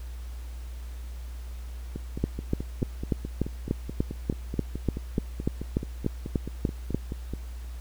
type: two click trains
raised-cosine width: 3 ms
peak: -20 / -11 dBFS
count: 26 / 17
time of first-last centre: 1.96-7.336 / 2.24-6.946 s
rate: 4.65 / 3.4 Hz
effects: added 60 Hz sine -35 dBFS peak until 7.8 s + pink hiss -53 dBFS RMS until 7.8 s